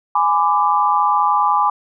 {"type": "chord", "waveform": "sine", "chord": "G# diminished", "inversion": "none", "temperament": "equal with one note detuned", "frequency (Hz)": [830.6, 1004.5, 1174.7], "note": ["G#5", "B5", "D6"], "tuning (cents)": [0, 29, 0], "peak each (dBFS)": -17, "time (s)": [0.15, 1.7], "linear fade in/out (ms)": 5, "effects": []}